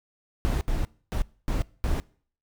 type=noise bursts at uneven times; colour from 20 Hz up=brown; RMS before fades=-25 dBFS; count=5; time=0.45-0.61 / 0.68-0.85 / 1.12-1.22 / 1.48-1.62 / 1.84-2 s; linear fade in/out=0 ms; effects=noise-tail reverb RT60 0.5 s tail -23 dB re dry